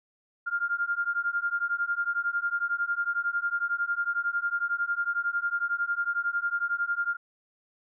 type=beating tone pair; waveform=sine; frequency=1396.9 / 1407.9 Hz; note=F6 / F6; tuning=0 / +14 cents; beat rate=11 Hz; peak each=-29 dBFS; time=0.46-7.17 s; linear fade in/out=20 ms; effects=none